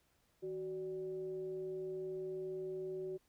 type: tone with frequency modulation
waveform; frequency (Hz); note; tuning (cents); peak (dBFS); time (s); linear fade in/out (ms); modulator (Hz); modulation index
sine; 374.7; F#4; +22; -39; 0.42-3.18; 20; 213; 0.39
effects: pink hiss -75 dBFS RMS until 3.28 s